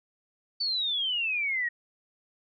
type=exponential sweep; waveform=sine; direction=down; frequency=4571 to 1864.7 Hz; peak=-26 dBFS; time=0.6-1.69 s; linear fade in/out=10 ms; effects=none